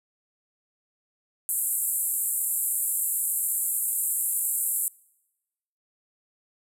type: band-pass noise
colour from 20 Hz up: white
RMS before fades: -27 dBFS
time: 1.49-4.88 s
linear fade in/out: 0 ms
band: 7600 to 14000 Hz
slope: 96 dB/octave
effects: noise-tail reverb RT60 1.0 s tail -25 dB re dry